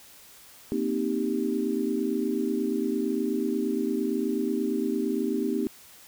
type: chord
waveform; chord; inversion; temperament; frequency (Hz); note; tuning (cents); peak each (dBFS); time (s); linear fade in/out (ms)
sine; C minor seventh; third; equal; 233.1 / 261.6 / 311.1 / 392; Bb3 / C4 / Eb4 / G4; 0 / 0 / 0 / 0; -30; 0.72-5.67; 0
effects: white hiss -51 dBFS RMS until 6.07 s